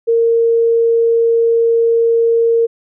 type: tone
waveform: sine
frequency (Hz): 461.2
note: A#4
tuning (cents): -19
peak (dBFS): -9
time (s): 0.07-2.67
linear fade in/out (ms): 20
effects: none